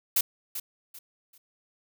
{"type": "noise with echo", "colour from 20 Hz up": "blue", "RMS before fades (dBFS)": -23, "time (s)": [0.16, 0.21], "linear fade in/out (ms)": 5, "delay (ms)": 390, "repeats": 3, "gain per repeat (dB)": -11, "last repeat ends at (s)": 1.38, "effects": []}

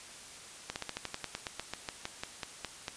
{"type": "slowing click train", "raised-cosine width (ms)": 0.2, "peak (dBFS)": -18, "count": 18, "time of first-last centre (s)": [0.7, 2.881], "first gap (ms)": 59, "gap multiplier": 1.09, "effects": ["white hiss -49 dBFS RMS until 2.96 s", "resampled to 22050 Hz"]}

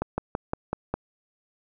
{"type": "slowing click train", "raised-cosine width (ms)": 1, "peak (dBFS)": -12, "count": 6, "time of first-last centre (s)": [0.02, 0.94], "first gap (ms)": 160, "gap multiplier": 1.07, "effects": []}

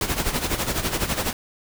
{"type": "noise with tremolo", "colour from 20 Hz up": "pink", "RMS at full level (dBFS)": -22, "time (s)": [0.01, 1.33], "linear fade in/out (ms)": 2, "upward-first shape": "sine", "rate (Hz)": 12, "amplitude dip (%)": 70, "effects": []}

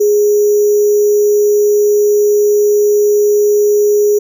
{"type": "tone with sample-and-hold", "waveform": "sine", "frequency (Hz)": 415.3, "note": "G#4", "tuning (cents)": 0, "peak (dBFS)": -7, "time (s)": [0, 4.19], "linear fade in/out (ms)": 10, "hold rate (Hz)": 6300, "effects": []}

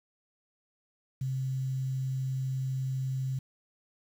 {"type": "tone with quantisation", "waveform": "sine", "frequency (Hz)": 132, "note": "C3", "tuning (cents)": 16, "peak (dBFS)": -29, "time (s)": [1.21, 3.39], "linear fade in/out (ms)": 5, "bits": 9, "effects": []}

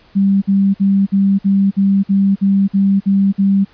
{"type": "tone bursts", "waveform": "sine", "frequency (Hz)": 196.4, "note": "G3", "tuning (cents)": 4, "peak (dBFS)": -9, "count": 11, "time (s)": [0.15, 3.65], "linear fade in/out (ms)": 20, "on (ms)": 270, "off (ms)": 53, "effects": ["pink hiss -49 dBFS RMS until 3.73 s", "resampled to 11025 Hz"]}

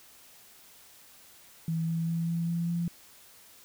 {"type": "tone with pitch steps", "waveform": "sine", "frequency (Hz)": [163.4, 164.92, 166.45, 167.99, 169.55, 171.13], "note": ["E3", "E3", "E3", "E3", "E3", "F3"], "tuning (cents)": [-15, 1, 17, 33, 49, -35], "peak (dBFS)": -27, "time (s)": [1.68, 2.88], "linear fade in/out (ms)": 2, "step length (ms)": 200, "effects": ["white hiss -55 dBFS RMS until 3.64 s"]}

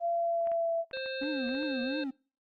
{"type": "tone with pitch glide", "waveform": "sine", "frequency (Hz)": [683, 666.6], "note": ["F5", "E5"], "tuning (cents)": [-39, 19], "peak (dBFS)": -27, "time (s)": [0, 0.85], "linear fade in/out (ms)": 50, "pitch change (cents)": -42, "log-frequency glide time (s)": [0.11, 0.73]}
{"type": "clicks", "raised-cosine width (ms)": 0.5, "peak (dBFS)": -33, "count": 9, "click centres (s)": [0.472, 0.517, 0.912, 0.971, 1.06, 1.233, 1.491, 1.55, 1.63]}
{"type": "harmonic tone", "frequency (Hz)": 527, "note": "C5", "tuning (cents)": 12, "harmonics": [1, 3, 5, 7, 8], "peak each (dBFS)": [-36, -41, -43, -44, -45], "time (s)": [0.93, 2.04], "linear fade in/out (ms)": 5}
{"type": "tone with vibrato", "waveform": "triangle", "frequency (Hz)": 271.2, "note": "C#4", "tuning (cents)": -38, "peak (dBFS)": -30, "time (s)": [1.21, 2.11], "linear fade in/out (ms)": 10, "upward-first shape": "triangle", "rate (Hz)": 2.9, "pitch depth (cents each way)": 240}
{"effects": ["noise-tail reverb RT60 0.4 s tail -26 dB re dry", "Opus 24 kbps"]}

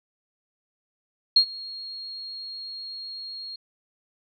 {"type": "tone with ADSR envelope", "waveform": "sine", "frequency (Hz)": 4273, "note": "C8", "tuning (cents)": 36, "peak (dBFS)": -11, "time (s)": [1.36, 3.56], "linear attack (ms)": 6, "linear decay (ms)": 82, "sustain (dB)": -23, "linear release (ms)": 6, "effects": []}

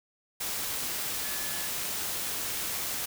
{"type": "tone in noise", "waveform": "sine", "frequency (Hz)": 1717, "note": "A6", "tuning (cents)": -43, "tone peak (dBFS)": -43, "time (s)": [1.23, 1.68], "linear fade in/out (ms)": 10, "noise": "white", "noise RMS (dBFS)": -33, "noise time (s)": [0.4, 3.06], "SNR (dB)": -13, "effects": []}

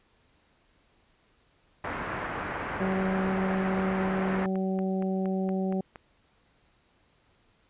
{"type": "low-pass noise", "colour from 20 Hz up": "white", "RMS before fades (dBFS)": -34, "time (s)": [1.84, 4.46], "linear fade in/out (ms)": 2, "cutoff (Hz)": 1800, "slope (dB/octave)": 24}
{"type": "click train", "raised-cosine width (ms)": 0.5, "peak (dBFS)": -27, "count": 17, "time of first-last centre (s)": [2.22, 5.958], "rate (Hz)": 4.28}
{"type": "harmonic tone", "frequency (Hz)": 189.7, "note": "F#3", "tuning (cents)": 43, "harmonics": [1, 2, 3, 4], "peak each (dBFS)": [-27, -33, -37, -39], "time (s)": [2.8, 5.81], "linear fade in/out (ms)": 5}
{"effects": ["pink hiss -66 dBFS RMS until 7.69 s", "resampled to 8000 Hz"]}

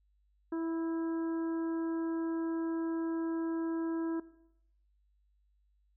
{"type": "harmonic tone with a mistuned harmonic", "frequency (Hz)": 328.7, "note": "E4", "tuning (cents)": -5, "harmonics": [1, 2, 3, 4, 5], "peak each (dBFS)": [-32, -48, -47, -51, -53], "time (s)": [0.52, 4.2], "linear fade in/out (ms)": 5, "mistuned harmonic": 5, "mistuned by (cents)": -21, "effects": ["noise-tail reverb RT60 0.8 s tail -18 dB re dry", "added 50 Hz sine -68 dBFS peak until 5.96 s"]}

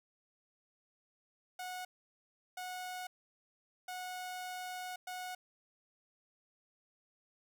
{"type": "tone bursts at uneven times", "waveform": "sawtooth", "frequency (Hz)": 732, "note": "F#5", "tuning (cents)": -19, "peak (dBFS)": -37, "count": 4, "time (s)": [[1.59, 1.85], [2.57, 3.07], [3.88, 4.96], [5.07, 5.35]], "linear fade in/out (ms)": 5, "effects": []}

